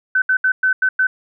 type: tone bursts at uneven times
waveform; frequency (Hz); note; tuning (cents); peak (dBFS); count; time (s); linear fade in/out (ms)
sine; 1520; F#6; +46; -12; 6; 0.15-0.22 / 0.29-0.37 / 0.44-0.52 / 0.63-0.73 / 0.82-0.89 / 0.99-1.07; 5
effects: none